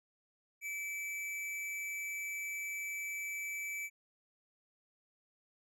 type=tone with amplitude modulation; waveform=square; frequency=2310 Hz; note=D7; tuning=29 cents flat; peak=-37 dBFS; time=0.61-3.9 s; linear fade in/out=50 ms; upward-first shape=sine; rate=189 Hz; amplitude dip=35%; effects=none